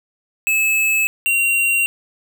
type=tone pair in turn; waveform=square; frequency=2600 / 2755 Hz; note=E7 / F7; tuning=-24 / -24 cents; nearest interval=minor second; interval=100 cents; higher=second; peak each=-15 dBFS; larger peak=neither; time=0.47-1.07 / 1.26-1.86 s; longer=neither; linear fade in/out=0 ms; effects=none